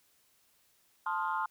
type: chord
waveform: sine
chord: F dominant seventh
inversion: first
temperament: equal with one note detuned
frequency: 880 / 1046.5 / 1244.5 / 1406.6 Hz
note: A5 / C6 / Eb6 / F6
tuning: 0 / 0 / 0 / +12 cents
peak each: -34 / -34 / -38 / -37 dBFS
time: 1.06-1.46 s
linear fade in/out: 5 ms
effects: tanh soft clip ceiling -21 dBFS + white hiss -69 dBFS RMS until 1.5 s